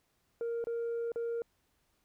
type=tone with dropouts; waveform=sine; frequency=466.2 Hz; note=A#4; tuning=in tune; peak=-30 dBFS; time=0.41-1.42 s; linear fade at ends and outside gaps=1 ms; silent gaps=0.641-0.67 / 1.119-1.159 s; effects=tanh soft clip ceiling -31 dBFS + pink hiss -75 dBFS RMS until 2.04 s

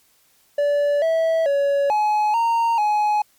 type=tone with pitch steps; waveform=triangle; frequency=578 / 652 / 563 / 846 / 924 / 841 Hz; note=D5 / E5 / C#5 / G#5 / A#5 / G#5; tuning=-28 / -19 / +27 / +32 / -16 / +22 cents; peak=-14 dBFS; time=0.58-3.22 s; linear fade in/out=5 ms; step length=440 ms; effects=white hiss -59 dBFS RMS until 3.38 s + MP3 96 kbps

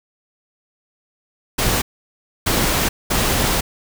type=noise bursts at uneven times; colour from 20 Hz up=pink; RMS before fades=-18 dBFS; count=3; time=1.58-1.82 / 2.46-2.89 / 3.1-3.61 s; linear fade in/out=10 ms; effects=none

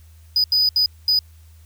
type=tone bursts at uneven times; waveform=triangle; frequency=4971 Hz; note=D#8; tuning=2 cents flat; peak=-13 dBFS; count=4; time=0.36-0.44 / 0.52-0.69 / 0.76-0.86 / 1.08-1.19 s; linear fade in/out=2 ms; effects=added 80 Hz sine -44 dBFS peak until 1.65 s + white hiss -58 dBFS RMS until 1.65 s

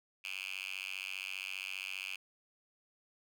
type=tone with high-pass filter; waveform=5% pulse; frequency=95 Hz; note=F#2; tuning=46 cents sharp; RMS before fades=-42 dBFS; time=0.24-2.16 s; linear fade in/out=5 ms; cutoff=2500 Hz; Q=7.1; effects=none

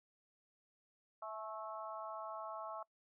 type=harmonic tone with a mistuned harmonic; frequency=218.6 Hz; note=A3; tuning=11 cents flat; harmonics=3 / 4 / 5 / 6; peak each=-47 / -50 / -48 / -50 dBFS; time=1.22-2.83 s; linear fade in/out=5 ms; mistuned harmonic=4; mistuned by=-30 cents; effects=noise-tail reverb RT60 0.1 s tail -24 dB re dry

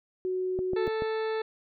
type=tone; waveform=sine; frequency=370 Hz; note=F#4; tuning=in tune; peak=-27 dBFS; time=0.25-0.87 s; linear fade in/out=0 ms
type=click train; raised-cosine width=2 ms; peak=-21 dBFS; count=4; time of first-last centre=0.59-1.022 s; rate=6.95 Hz
type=harmonic tone; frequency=440 Hz; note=A4; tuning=in tune; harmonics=1 / 2 / 3 / 4 / 5 / 6 / 8 / 9 / 10; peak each=-28 / -38 / -42 / -41 / -48 / -49 / -50 / -52 / -53 dBFS; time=0.76-1.42 s; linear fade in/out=5 ms
effects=none

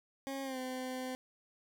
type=tone with pitch glide; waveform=20% pulse; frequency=271.6 to 256.7 Hz; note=C#4 to C4; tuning=-35 to -33 cents; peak=-33 dBFS; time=0.27-1.15 s; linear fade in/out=0 ms; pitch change=-98 cents; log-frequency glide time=0.43-0.58 s; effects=12-bit

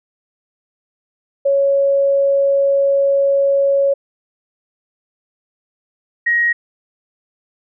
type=tone pair in turn; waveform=sine; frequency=555 / 1887.4 Hz; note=C#5 / A#6; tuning=+2 / +21 cents; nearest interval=octave + major sixth; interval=2119 cents; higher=second; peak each=-11 / -12 dBFS; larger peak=first; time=1.45-3.94 / 6.26-6.53 s; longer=first; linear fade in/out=10 ms; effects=none

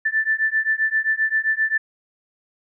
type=beating tone pair; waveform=sine; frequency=1760 / 1767.6 Hz; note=A6 / A6; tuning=0 / +7 cents; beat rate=7.6 Hz; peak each=-21 dBFS; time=0.05-1.78 s; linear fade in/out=10 ms; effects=none

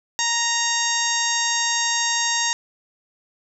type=harmonic tone; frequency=932.3 Hz; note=A#5; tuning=in tune; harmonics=1 / 2 / 3 / 4 / 5 / 6 / 7 / 8; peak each=-27 / -26 / -31 / -27 / -31 / -28 / -25 / -30 dBFS; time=0.19-2.53 s; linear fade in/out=0 ms; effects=none

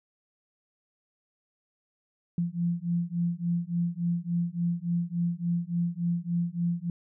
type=beating tone pair; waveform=sine; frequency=170.4 / 173.9 Hz; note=F3 / F3; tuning=-42 / -7 cents; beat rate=3.5 Hz; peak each=-29 dBFS; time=2.38-6.9 s; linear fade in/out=2 ms; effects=none

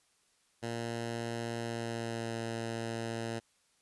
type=tone with pitch glide; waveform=10% pulse; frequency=116.54 to 114.6 Hz; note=A#2 to A#2; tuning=0 to -29 cents; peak=-27 dBFS; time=0.62-3.4 s; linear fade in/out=20 ms; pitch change=-29 cents; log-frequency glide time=1.56-2.36 s; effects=white hiss -71 dBFS RMS until 3.81 s + resampled to 24000 Hz

